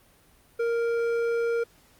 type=tone with hard clipping; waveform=sine; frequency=466.2 Hz; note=A#4; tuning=in tune; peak=-25 dBFS; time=0.59-1.64 s; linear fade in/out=10 ms; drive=8 dB; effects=pink hiss -59 dBFS RMS until 1.99 s + Opus 32 kbps